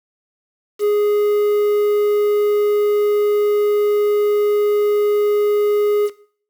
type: tone with quantisation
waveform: triangle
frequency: 415.3 Hz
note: G#4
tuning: in tune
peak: -11 dBFS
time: 0.79-6.1 s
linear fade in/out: 50 ms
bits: 6
effects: noise-tail reverb RT60 0.5 s tail -17 dB re dry